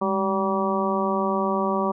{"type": "harmonic tone with a mistuned harmonic", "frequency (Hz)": 192.1, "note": "G3", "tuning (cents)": -35, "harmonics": [1, 2, 3, 4, 5, 6], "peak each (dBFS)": [-26, -27, -28, -31, -28, -28], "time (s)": [0.01, 1.92], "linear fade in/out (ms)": 10, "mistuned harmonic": 1, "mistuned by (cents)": 90, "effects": []}